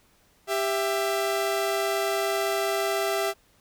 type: tone pair together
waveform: sawtooth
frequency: 395.4 / 665 Hz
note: G4 / E5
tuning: +15 / +15 cents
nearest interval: major sixth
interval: 900 cents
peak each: -23 dBFS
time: 0.47-3.34 s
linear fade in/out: 50 ms
effects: pink hiss -62 dBFS RMS until 3.6 s